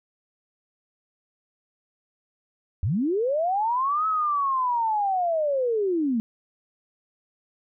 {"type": "linear two-way sweep", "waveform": "sine", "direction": "up then down", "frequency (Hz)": [73.42, 1300, 215.1], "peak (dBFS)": -21, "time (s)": [2.83, 6.2], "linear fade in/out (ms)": 0, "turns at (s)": 4.07, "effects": []}